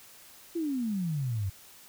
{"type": "exponential sweep", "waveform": "sine", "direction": "down", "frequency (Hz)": [349.2, 92], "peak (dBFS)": -28, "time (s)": [0.55, 1.5], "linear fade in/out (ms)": 10, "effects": ["white hiss -53 dBFS RMS until 1.88 s"]}